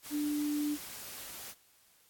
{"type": "tone in noise", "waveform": "sine", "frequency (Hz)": 295.4, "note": "D4", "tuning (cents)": 10, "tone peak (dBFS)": -30, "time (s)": [0.1, 0.78], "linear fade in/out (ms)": 50, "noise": "white", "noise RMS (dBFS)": -45, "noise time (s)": [0.02, 1.55], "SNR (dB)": 12, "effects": ["white hiss -65 dBFS RMS until 2.09 s", "AAC 64 kbps"]}